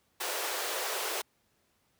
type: high-pass noise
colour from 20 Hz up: pink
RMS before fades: -34 dBFS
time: 0.2-1.22 s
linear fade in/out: 10 ms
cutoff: 380 Hz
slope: 48 dB/octave
effects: pink hiss -72 dBFS RMS until 1.99 s + high-pass 60 Hz 12 dB/octave